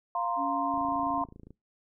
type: chord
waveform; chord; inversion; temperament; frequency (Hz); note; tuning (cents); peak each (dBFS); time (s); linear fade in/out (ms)
sine; F suspended fourth; none; equal; 698.5 / 932.3 / 1046.5; F5 / Bb5 / C6; 0 / 0 / 0; -32 / -33 / -31; 0.15-1.24; 2
type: tone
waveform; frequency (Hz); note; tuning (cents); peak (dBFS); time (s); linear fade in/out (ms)
sine; 280; C#4; +18; -33; 0.36-1.26; 50
type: click train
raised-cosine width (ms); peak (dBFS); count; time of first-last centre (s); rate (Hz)
3; -35; 22; 0.74-1.506; 27.4
effects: noise-tail reverb RT60 0.2 s tail -23 dB re dry